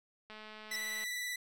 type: click train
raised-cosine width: 0.3 ms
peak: -34 dBFS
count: 160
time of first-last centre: 0.3-1.04 s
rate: 215 Hz
type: tone with exponential growth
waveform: square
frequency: 5380 Hz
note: E8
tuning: 34 cents sharp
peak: -37 dBFS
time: 0.68-0.76 s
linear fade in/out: 5 ms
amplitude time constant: 17 ms
type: tone with vibrato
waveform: sawtooth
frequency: 1975.5 Hz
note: B6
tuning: in tune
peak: -33 dBFS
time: 0.71-1.36 s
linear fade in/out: 5 ms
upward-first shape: triangle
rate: 19 Hz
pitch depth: 27 cents each way
effects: none